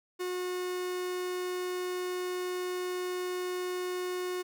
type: tone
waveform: 45% pulse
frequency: 362.8 Hz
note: F#4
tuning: 34 cents flat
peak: -32 dBFS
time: 0.19-4.43 s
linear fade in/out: 20 ms
effects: none